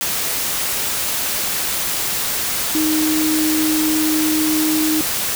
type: tone in noise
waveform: sine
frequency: 311.1 Hz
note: D#4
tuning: in tune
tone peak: -16 dBFS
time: 2.75-5.01 s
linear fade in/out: 0 ms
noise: white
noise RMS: -21 dBFS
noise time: 0.01-5.35 s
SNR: +2 dB
effects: none